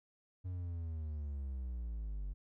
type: linear sweep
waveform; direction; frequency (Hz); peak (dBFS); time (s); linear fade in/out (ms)
triangle; down; 92.5 to 46.16; -36; 0.44-2.34; 20
effects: none